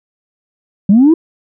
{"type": "linear sweep", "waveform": "sine", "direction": "up", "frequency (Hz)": [185, 340], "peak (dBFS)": -3, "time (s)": [0.89, 1.14], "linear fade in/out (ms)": 5, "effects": ["tanh soft clip ceiling -1 dBFS"]}